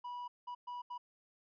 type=tone bursts at uneven times; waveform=triangle; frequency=977 Hz; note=B5; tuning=19 cents flat; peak=-39 dBFS; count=4; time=0.04-0.28 / 0.47-0.55 / 0.67-0.82 / 0.9-0.98 s; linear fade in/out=10 ms; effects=resampled to 11025 Hz